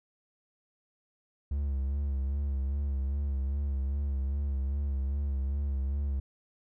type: tone with vibrato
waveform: triangle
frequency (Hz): 69.2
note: C#2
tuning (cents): -2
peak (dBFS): -26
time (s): 1.51-6.2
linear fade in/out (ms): 5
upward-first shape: sine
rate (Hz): 2.5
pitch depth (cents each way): 58
effects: none